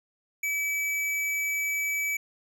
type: tone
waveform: square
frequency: 2295 Hz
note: D7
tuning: 40 cents flat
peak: -27 dBFS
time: 0.43-2.17 s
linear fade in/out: 5 ms
effects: none